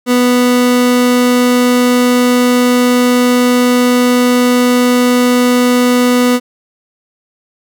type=tone; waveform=30% pulse; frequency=246.9 Hz; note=B3; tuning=in tune; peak=-5 dBFS; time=0.06-6.4 s; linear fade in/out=50 ms; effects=none